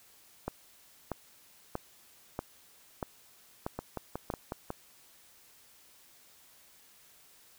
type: two click trains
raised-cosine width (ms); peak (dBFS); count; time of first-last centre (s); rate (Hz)
1; -19 / -21; 7 / 6; 0.48-4.302 / 3.79-4.704; 1.57 / 5.47
effects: white hiss -60 dBFS RMS until 7.58 s